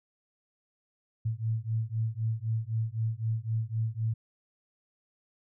sine beating tone pair, 110 / 113.9 Hz, A2 / A#2, 0 / -40 cents, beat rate 3.9 Hz, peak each -31 dBFS, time 1.25-4.14 s, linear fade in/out 10 ms, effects none

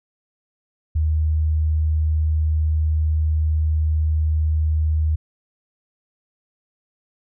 sine tone, 77.78 Hz, D#2, in tune, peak -16 dBFS, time 0.95-5.16 s, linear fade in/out 10 ms, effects none

